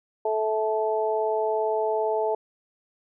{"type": "harmonic tone", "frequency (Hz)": 217.6, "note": "A3", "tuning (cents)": -19, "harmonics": [2, 3, 4], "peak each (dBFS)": [-25, -27, -28], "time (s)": [0.25, 2.35], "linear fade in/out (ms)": 5, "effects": []}